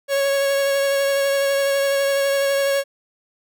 45% pulse tone with vibrato, 554 Hz, C#5, 1 cent flat, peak -17 dBFS, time 0.08-2.84 s, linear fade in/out 50 ms, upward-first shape triangle, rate 12 Hz, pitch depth 17 cents each way, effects none

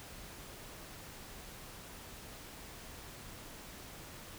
silence, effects pink hiss -50 dBFS RMS until 4.38 s

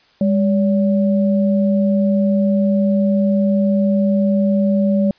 sine tone pair together, 201.7 / 570.9 Hz, G3 / D5, +50 / -49 cents, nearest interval octave + tritone, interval 1801 cents, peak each -13 / -20 dBFS, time 0.21-5.11 s, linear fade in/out 2 ms, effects white hiss -54 dBFS RMS until 5.18 s + resampled to 11025 Hz

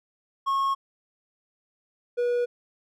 triangle tone pair in turn, 1091 / 484.4 Hz, C#6 / B4, -28 / -34 cents, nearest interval octave + major second, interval 1406 cents, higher first, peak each -20 dBFS, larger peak neither, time 0.46-0.75 / 2.17-2.46 s, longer neither, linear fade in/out 20 ms, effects none

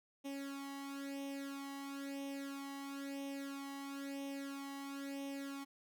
sawtooth tone with flanger, 277.2 Hz, C#4, in tune, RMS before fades -45 dBFS, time 0.24-5.65 s, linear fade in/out 20 ms, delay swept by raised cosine 0.33 to 1.01 ms, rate 1 Hz, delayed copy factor +0.8, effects none

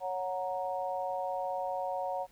sine chord, F# major, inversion second, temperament equal with one note detuned, 554.4 / 734 / 932.3 Hz, C#5 / F#5 / A#5, 0 / -14 / 0 cents, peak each -36 / -35 / -38 dBFS, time 0-2.27 s, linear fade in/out 50 ms, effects pink hiss -64 dBFS RMS until 2.31 s

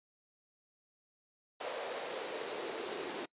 pink noise with high-pass filter sweep, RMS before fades -40 dBFS, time 1.6-3.26 s, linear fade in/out 10 ms, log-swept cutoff 560 to 360 Hz, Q 3.5, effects noise-tail reverb RT60 0.1 s tail -24 dB re dry + resampled to 8000 Hz

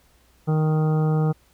harmonic tone, 155.56 Hz, D#3, in tune, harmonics 1 / 2 / 3 / 4 / 5 / 6 / 7 / 8 / 9, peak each -18 / -32 / -28 / -41 / -33 / -45 / -45 / -38 / -45 dBFS, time 0.47-1.33 s, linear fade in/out 20 ms, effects added 61 Hz sine -60 dBFS peak until 1.53 s + pink hiss -60 dBFS RMS until 1.53 s

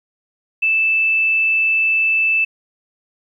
sine tone, 2637 Hz, E7, in tune, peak -13 dBFS, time 0.62-2.45 s, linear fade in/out 10 ms, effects 9-bit

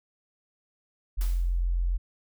sine tone, 43.65 Hz, F1, in tune, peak -23 dBFS, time 1.17-1.98 s, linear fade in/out 20 ms
white noise with exponential decay, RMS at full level -40 dBFS, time 1.21-1.64 s, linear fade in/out 0 ms, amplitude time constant 93 ms
effects none

